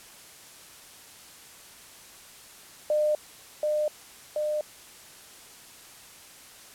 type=tone with echo; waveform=sine; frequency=604 Hz; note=D5; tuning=48 cents sharp; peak=-21 dBFS; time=2.9-3.15 s; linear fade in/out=2 ms; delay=730 ms; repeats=2; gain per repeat=-2 dB; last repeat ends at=4.61 s; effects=white hiss -49 dBFS RMS until 6.74 s + low-pass 12000 Hz 12 dB/octave